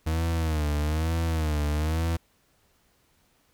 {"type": "tone with vibrato", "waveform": "40% pulse", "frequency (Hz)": 78.4, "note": "D#2", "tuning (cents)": 14, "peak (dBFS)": -23, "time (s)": [0.06, 2.17], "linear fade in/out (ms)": 10, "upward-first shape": "sine", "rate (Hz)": 1.1, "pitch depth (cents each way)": 99, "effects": ["pink hiss -66 dBFS RMS until 3.53 s"]}